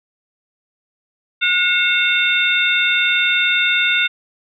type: harmonic tone with a mistuned harmonic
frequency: 723 Hz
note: F#5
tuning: 40 cents flat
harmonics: 2 / 3 / 4 / 5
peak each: -19 / -19 / -19 / -19 dBFS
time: 1.41-4.08 s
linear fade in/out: 20 ms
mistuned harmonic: 4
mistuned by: -110 cents
effects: none